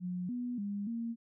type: tone with pitch steps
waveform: sine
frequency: 179.9 / 245 / 202.5 / 231.5 Hz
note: F#3 / B3 / G#3 / A#3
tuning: -48 / -14 / -43 / -12 cents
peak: -34 dBFS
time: 0-1.16 s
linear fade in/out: 50 ms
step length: 290 ms
effects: none